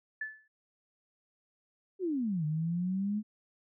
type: tone with exponential decay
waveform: sine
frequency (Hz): 1740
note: A6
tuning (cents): -20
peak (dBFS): -31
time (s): 0.21-0.48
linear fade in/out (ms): 5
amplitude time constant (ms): 58
type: exponential two-way sweep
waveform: sine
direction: down then up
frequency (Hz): 394.9 to 150.1 to 216.1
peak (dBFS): -29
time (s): 1.99-3.23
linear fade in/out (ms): 50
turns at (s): 2.45
effects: none